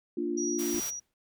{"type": "chord", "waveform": "sine", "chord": "Bb major", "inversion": "none", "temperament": "equal", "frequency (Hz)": [233.1, 293.7, 349.2], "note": ["Bb3", "D4", "F4"], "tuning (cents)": [0, 0, 0], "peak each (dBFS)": [-36, -33, -31], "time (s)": [0.17, 0.8], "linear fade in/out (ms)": 5}
{"type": "tone with tremolo", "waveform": "sine", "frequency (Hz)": 5780, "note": "F#8", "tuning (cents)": -41, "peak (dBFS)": -32, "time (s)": [0.37, 1], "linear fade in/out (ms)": 10, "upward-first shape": "sine", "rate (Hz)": 2.7, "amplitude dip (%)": 40}
{"type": "high-pass noise", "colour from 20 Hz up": "white", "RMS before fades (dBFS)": -39, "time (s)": [0.58, 0.91], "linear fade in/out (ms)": 20, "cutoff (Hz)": 340, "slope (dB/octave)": 48}
{"type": "noise with exponential decay", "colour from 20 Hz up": "pink", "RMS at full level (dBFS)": -44, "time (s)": [0.74, 1.14], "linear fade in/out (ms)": 2, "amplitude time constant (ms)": 86}
{"effects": []}